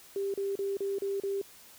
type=tone bursts; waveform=sine; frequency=395.1 Hz; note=G4; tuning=14 cents sharp; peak=-29 dBFS; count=6; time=0.16-1.415 s; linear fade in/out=2 ms; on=180 ms; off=35 ms; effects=white hiss -54 dBFS RMS until 1.78 s